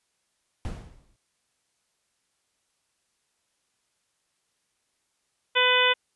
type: noise with exponential decay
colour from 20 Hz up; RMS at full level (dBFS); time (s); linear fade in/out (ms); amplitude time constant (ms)
brown; -29; 0.65-1.16; 0; 110
type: harmonic tone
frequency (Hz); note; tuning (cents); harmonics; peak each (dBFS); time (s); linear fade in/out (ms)
500; B4; +21; 1 / 2 / 3 / 4 / 5 / 6 / 7; -26 / -26 / -26 / -26 / -26 / -26 / -26; 5.55-5.94; 20
effects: white hiss -74 dBFS RMS until 6.15 s + resampled to 24000 Hz